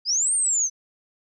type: linear two-way sweep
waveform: sine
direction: up then down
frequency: 4699 to 8920 to 6030 Hz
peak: -19 dBFS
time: 0.05-0.7 s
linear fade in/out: 50 ms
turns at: 0.34 s
effects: none